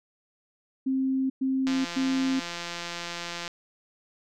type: tone bursts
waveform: sine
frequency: 264.7 Hz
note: C4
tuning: 20 cents sharp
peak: -23 dBFS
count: 3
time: 0.86-2.4 s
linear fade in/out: 10 ms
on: 440 ms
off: 110 ms
type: click train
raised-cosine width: 0.2 ms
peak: -17 dBFS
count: 312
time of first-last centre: 1.67-3.478 s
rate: 172 Hz
effects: none